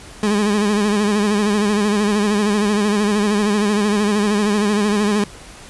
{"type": "tone with vibrato", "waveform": "30% pulse", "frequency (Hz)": 207.7, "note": "G#3", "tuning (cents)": 0, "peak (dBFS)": -12, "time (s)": [0.23, 5.24], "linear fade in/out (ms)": 2, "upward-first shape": "sine", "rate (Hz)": 13, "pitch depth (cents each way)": 59, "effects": ["pink hiss -39 dBFS RMS until 5.69 s", "resampled to 24000 Hz"]}